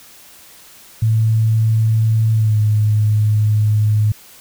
sine tone with pitch glide, 111 to 106.48 Hz, A2 to G#2, +16 to +44 cents, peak -11 dBFS, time 1.02-4.12 s, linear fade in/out 5 ms, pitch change -72 cents, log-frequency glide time 2.33-2.58 s, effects white hiss -43 dBFS RMS until 4.4 s

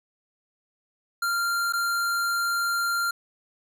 square tone with dropouts, 1389 Hz, F6, 10 cents flat, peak -24 dBFS, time 1.22-3.11 s, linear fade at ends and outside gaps 5 ms, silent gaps 1.725-1.734 s, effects none

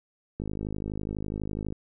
click train, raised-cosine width 3 ms, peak -20 dBFS, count 70, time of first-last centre 0.4-1.724 s, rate 52.1 Hz, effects none

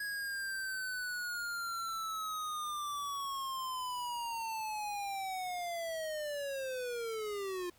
square linear sweep, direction down, 1664 to 349.2 Hz, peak -37 dBFS, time 0-7.7 s, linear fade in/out 5 ms, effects pink hiss -65 dBFS RMS until 7.78 s

